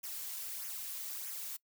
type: noise with flanger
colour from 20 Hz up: blue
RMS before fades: -42 dBFS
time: 0.03-1.57 s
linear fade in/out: 10 ms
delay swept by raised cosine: 0.23 to 3.43 ms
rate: 1.6 Hz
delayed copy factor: -0.65
effects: noise-tail reverb RT60 0.1 s tail -23 dB re dry

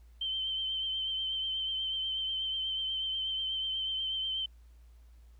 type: tone with vibrato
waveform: sine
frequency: 3103 Hz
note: G7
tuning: 18 cents flat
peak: -31 dBFS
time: 0.21-4.46 s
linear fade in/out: 5 ms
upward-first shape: triangle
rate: 8.2 Hz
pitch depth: 32 cents each way
effects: added 58 Hz sine -53 dBFS peak until 5.39 s + pink hiss -72 dBFS RMS until 5.39 s

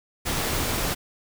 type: noise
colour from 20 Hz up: pink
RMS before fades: -26 dBFS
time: 0.25-0.95 s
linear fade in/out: 20 ms
effects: none

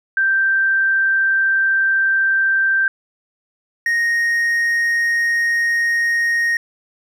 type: tone pair in turn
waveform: sine / triangle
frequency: 1568 / 1864.7 Hz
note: G6 / A#6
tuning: 0 / 0 cents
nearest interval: minor third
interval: 300 cents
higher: second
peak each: -13 dBFS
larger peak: neither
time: 0.17-2.88 / 3.86-6.57 s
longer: neither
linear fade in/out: 2 ms
effects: none

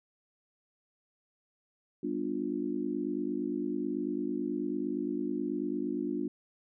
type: chord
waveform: sine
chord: G dominant seventh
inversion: none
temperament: just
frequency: 196 / 245 / 294 / 352.8 Hz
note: G3 / B3 / D4 / F4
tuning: 0 / -14 / +2 / +18 cents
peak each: -40 / -36 / -34 / -36 dBFS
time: 2.03-6.28 s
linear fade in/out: 5 ms
effects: none

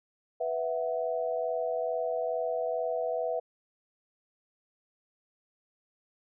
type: chord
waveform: sine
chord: B suspended fourth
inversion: none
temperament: just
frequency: 493.9 / 658.5 / 740.8 Hz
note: B4 / E5 / F#5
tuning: 0 / -2 / +2 cents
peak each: -32 / -31 / -37 dBFS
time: 0.4-3.4 s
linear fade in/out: 10 ms
effects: none

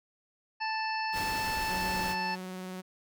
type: harmonic tone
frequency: 880 Hz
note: A5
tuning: in tune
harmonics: 1 / 2 / 3 / 5 / 6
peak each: -32 / -37 / -38 / -42 / -43 dBFS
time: 0.6-2.36 s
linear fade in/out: 20 ms
type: noise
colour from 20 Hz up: pink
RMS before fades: -38 dBFS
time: 1.12-2.16 s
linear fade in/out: 50 ms
type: tone with vibrato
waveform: sawtooth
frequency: 185 Hz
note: F#3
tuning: in tune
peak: -34 dBFS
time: 1.68-2.82 s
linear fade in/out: 20 ms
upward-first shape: sine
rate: 20 Hz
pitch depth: 22 cents each way
effects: none

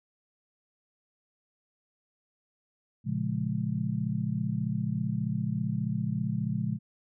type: chord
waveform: sine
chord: Bb minor seventh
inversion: none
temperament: just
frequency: 116.54 / 139.85 / 174.81 / 209.8 Hz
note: Bb2 / Db3 / F3 / Ab3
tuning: 0 / +16 / +2 / +18 cents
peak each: -33 dBFS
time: 3.04-6.79 s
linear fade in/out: 50 ms
effects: none

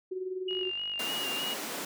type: tone with tremolo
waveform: sine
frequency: 372.1 Hz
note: F#4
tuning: 10 cents sharp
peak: -30 dBFS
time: 0.11-0.71 s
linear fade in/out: 10 ms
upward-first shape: sine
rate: 20 Hz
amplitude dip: 60%
type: tone with vibrato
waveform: sine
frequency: 2841 Hz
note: F7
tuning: 29 cents sharp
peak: -32 dBFS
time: 0.48-1.54 s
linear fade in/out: 5 ms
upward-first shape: square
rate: 3.3 Hz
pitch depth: 25 cents each way
type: click train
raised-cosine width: 0.3 ms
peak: -33 dBFS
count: 38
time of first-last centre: 0.51-1.264 s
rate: 49.1 Hz
type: high-pass noise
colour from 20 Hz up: pink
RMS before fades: -37 dBFS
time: 0.99-1.85 s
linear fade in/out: 5 ms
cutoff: 220 Hz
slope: 24 dB/octave
effects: none

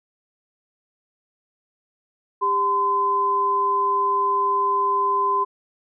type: tone pair together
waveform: sine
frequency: 398.2 / 1022 Hz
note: G4 / C6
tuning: +27 / -41 cents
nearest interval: octave + major third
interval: 1632 cents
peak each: -27 / -18 dBFS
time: 2.41-5.45 s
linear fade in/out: 20 ms
effects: none

